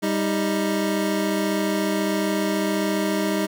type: tone pair together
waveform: 25% pulse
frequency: 197.56 / 313.6 Hz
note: G3 / D#4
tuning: +14 / +14 cents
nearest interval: minor sixth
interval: 800 cents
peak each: -20 dBFS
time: 0.02-3.47 s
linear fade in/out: 20 ms
effects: none